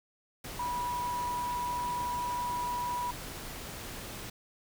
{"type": "tone in noise", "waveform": "sine", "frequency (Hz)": 976, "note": "B5", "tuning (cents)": -21, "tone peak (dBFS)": -31, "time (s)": [0.59, 3.11], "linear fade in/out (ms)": 5, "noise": "pink", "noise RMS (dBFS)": -42, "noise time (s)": [0.44, 4.3], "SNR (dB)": 8, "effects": []}